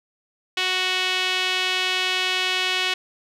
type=tone with band-pass filter; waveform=sawtooth; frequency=370 Hz; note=F#4; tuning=in tune; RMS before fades=-23 dBFS; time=0.57-2.94 s; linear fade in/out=5 ms; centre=3000 Hz; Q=2.2; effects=none